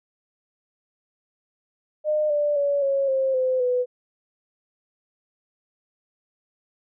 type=tone with pitch steps; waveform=sine; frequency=608 / 588 / 568.6 / 549.9 / 531.7 / 514.2 / 497.3 Hz; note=D#5 / D5 / C#5 / C#5 / C5 / C5 / B4; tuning=-40 / +2 / +44 / -14 / +28 / -30 / +12 cents; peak=-19 dBFS; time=2.04-3.86 s; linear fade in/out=50 ms; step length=260 ms; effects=none

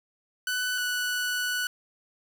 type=tone pair in turn; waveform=sawtooth; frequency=1495 / 1480.4 Hz; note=F#6 / F#6; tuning=+17 / 0 cents; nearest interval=unison; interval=17 cents; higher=first; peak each=-23 dBFS; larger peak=neither; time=0.47-0.78 / 0.78-1.67 s; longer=second; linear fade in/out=2 ms; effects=9-bit

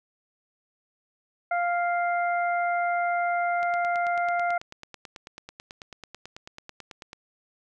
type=harmonic tone; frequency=698.5 Hz; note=F5; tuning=in tune; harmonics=1 / 2 / 3; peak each=-24 / -30 / -34 dBFS; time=1.51-4.58 s; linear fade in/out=5 ms
type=click train; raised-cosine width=0.2 ms; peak=-23 dBFS; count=33; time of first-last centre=3.63-7.131 s; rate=9.14 Hz
effects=none

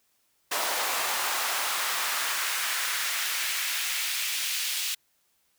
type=noise with high-pass filter sweep; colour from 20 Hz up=pink; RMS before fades=-29 dBFS; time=0.51-4.95 s; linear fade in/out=10 ms; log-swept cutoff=730 to 3100 Hz; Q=1.2; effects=white hiss -70 dBFS RMS until 5.58 s

